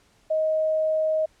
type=tone; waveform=sine; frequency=628 Hz; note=D#5; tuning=16 cents sharp; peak=-20 dBFS; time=0.3-1.26 s; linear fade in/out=10 ms; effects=pink hiss -61 dBFS RMS until 1.4 s + low-pass 9000 Hz 12 dB/octave